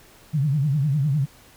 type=tone with vibrato; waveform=sine; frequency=143.6 Hz; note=D3; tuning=39 cents flat; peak=-18 dBFS; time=0.33-1.26 s; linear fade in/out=20 ms; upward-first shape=triangle; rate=9.9 Hz; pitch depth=190 cents each way; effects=pink hiss -51 dBFS RMS until 1.56 s